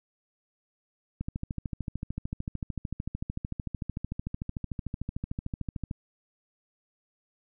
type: click train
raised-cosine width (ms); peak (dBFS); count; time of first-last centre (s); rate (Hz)
5; -20; 64; 1.21-5.911; 13.4
effects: none